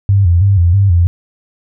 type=tone with vibrato; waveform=sine; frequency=92.5 Hz; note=F#2; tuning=in tune; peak=-6 dBFS; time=0.09-1.07 s; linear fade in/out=0 ms; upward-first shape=square; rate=3.1 Hz; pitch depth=120 cents each way; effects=none